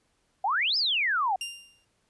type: exponential two-way sweep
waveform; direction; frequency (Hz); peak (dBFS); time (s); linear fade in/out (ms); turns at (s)
sine; up then down; 723 to 5300 to 723; -23; 0.44-1.36; 5; 0.77
type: tone with exponential decay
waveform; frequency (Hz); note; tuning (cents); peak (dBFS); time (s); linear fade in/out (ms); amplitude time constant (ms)
sawtooth; 2794; F7; 0; -26; 1.41-1.85; 2; 94
effects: pink hiss -71 dBFS RMS until 2.09 s + resampled to 24000 Hz